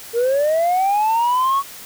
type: linear sweep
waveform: sine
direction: up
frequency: 454.1 to 1124 Hz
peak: -12 dBFS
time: 0.13-1.63 s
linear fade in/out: 50 ms
effects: tanh soft clip ceiling -13 dBFS + white hiss -37 dBFS RMS until 1.85 s